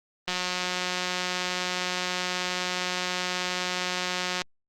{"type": "click train", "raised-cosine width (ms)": 0.2, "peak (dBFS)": -11, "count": 750, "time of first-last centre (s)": [0.28, 4.418], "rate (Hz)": 181, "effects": ["Opus 24 kbps"]}